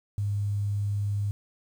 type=tone with quantisation; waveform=sine; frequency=101.8 Hz; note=G#2; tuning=34 cents flat; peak=-25 dBFS; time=0.18-1.31 s; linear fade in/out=0 ms; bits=9; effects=none